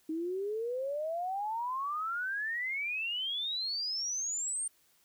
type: exponential sweep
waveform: sine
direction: up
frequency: 310.3 to 8940 Hz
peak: -32 dBFS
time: 0.09-4.68 s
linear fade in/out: 5 ms
effects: white hiss -68 dBFS RMS until 5.04 s